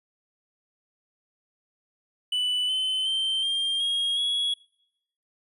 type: tone with pitch steps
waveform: triangle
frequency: 2981 / 3051 / 3122 / 3195 / 3270 / 3346 Hz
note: F#7 / G7 / G7 / G7 / G#7 / G#7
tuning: +12 / -48 / -8 / +32 / -28 / +12 cents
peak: -22 dBFS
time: 2.32-4.54 s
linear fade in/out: 5 ms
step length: 370 ms
effects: noise-tail reverb RT60 0.8 s tail -24 dB re dry + resampled to 32000 Hz